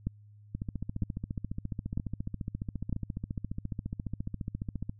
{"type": "two click trains", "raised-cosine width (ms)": 5, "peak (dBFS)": [-22, -18], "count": [64, 4], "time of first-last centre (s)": [[0.55, 4.895], [0.07, 2.927]], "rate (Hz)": [14.5, 1.05], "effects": ["added 104 Hz sine -52 dBFS peak until 4.99 s"]}